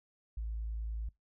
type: tone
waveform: sine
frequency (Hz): 55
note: A1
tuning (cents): 0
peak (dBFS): -34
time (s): 0.37-1.09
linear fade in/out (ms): 5
effects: noise-tail reverb RT60 0.2 s tail -25 dB re dry + tanh soft clip ceiling -30 dBFS